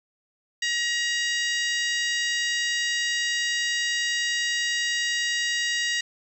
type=harmonic tone with a mistuned harmonic; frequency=950 Hz; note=A#5; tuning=33 cents sharp; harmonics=2 / 3 / 4 / 5 / 6 / 7 / 8; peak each=-26 / -30 / -32 / -34 / -36 / -37 / -38 dBFS; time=0.62-6.01 s; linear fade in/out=5 ms; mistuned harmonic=8; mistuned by=+18 cents; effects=9-bit